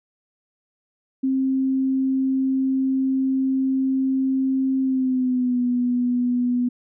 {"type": "tone with pitch glide", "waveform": "sine", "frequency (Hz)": [265, 245.8], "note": ["C4", "B3"], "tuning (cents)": [22, -8], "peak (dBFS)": -18, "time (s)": [1.23, 6.69], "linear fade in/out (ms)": 10, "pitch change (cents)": -130, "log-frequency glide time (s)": [4.81, 5.61], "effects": []}